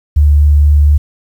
sine tone with vibrato, 73.42 Hz, D2, in tune, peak -4 dBFS, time 0.16-0.98 s, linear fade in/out 10 ms, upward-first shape triangle, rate 4.2 Hz, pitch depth 11 cents each way, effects 7-bit

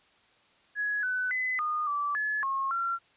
sine tone with pitch steps, 1677 / 1502 / 2019 / 1224 / 1160 / 1711 / 1083 / 1368 Hz, G#6 / F#6 / B6 / D#6 / D6 / A6 / C#6 / F6, +16 / +26 / +38 / -29 / -22 / -49 / -41 / -36 cents, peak -27 dBFS, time 0.75-2.99 s, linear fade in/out 50 ms, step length 280 ms, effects white hiss -63 dBFS RMS until 3.16 s + resampled to 8000 Hz

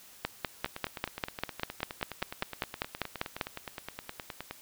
two click trains, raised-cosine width 0.3 ms, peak -13 / -21 dBFS, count 17 / 38, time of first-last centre 0.25-3.412 / 0.66-4.51 s, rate 5.06 / 9.61 Hz, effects white hiss -54 dBFS RMS until 4.61 s

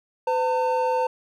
triangle tone pair together, 507 / 903.4 Hz, B4 / A5, +45 / +45 cents, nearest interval minor seventh, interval 1000 cents, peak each -21 / -21 dBFS, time 0.27-1.07 s, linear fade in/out 5 ms, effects none

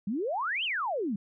sine exponential two-way sweep, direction up then down, 185 to 3231 to 185 Hz, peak -28 dBFS, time 0.07-1.16 s, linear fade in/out 5 ms, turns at 0.64 s, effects none

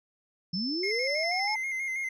sine tone, 5280 Hz, E8, 2 cents sharp, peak -32 dBFS, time 0.53-1.55 s, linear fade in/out 10 ms
sine linear sweep, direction up, 164.81 to 880 Hz, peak -30 dBFS, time 0.53-1.56 s, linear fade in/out 5 ms
triangle tone with vibrato, 2103 Hz, C7, 8 cents sharp, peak -28 dBFS, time 0.83-2.09 s, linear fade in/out 5 ms, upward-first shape square, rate 6.2 Hz, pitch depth 31 cents each way
effects none

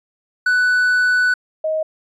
triangle / sine tone pair in turn, 1489 / 628.6 Hz, F#6 / D#5, +11 / +18 cents, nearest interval octave + minor third, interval 1493 cents, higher first, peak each -11 / -17 dBFS, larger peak first, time 0.46-1.34 / 1.64-1.83 s, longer first, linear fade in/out 5 ms, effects resampled to 22050 Hz

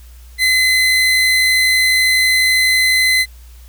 30% pulse tone, 2038 Hz, C7, 46 cents flat, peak -8 dBFS, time 0.38-3.26 s, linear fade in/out 50 ms, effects added 60 Hz sine -36 dBFS peak until 3.68 s + white hiss -49 dBFS RMS until 3.68 s

